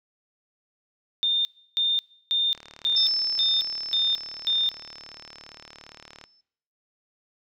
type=tone bursts; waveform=sine; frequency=3620 Hz; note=A7; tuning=48 cents sharp; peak=-20 dBFS; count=7; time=1.23-4.69 s; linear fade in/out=0 ms; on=220 ms; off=320 ms
type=click train; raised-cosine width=0.2 ms; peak=-25 dBFS; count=139; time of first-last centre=2.55-6.24 s; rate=37.4 Hz
type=tone with exponential decay; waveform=sine; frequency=5274 Hz; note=E8; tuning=in tune; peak=-20 dBFS; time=2.96-6.41 s; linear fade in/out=5 ms; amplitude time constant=750 ms
effects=noise-tail reverb RT60 0.8 s tail -24 dB re dry